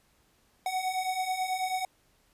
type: beating tone pair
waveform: square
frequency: 740 / 749.2 Hz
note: F#5 / F#5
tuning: 0 / +21 cents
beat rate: 9.2 Hz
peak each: -35 / -31 dBFS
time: 0.66-1.85 s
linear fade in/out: 2 ms
effects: pink hiss -67 dBFS RMS until 2.33 s + resampled to 32000 Hz